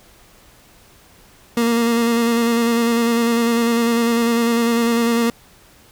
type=tone with vibrato; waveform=30% pulse; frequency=233.1 Hz; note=A#3; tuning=in tune; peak=-12 dBFS; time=1.57-5.3 s; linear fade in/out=2 ms; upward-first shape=square; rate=10 Hz; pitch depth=20 cents each way; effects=pink hiss -49 dBFS RMS until 5.91 s